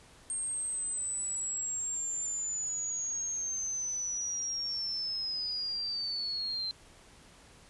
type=linear sweep; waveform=sine; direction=down; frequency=8550 to 4100 Hz; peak=-32 dBFS; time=0.3-6.71 s; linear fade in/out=0 ms; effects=pink hiss -57 dBFS RMS until 7.69 s + resampled to 24000 Hz